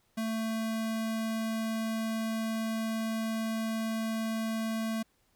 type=tone; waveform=square; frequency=222.8 Hz; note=A3; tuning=22 cents sharp; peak=-31 dBFS; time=0.17-5.03 s; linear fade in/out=10 ms; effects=pink hiss -71 dBFS RMS until 5.35 s